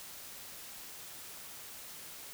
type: silence
effects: white hiss -48 dBFS RMS until 2.33 s